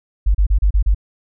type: tone bursts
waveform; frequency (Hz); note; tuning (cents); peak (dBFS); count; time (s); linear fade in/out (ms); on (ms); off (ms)
sine; 49.19; G1; +7; -10; 6; 0.26-0.947; 10; 87; 33
effects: none